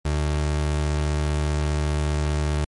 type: tone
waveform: 30% pulse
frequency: 75 Hz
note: D2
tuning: 37 cents sharp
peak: -18 dBFS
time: 0.05-2.65 s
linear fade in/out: 5 ms
effects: MP3 48 kbps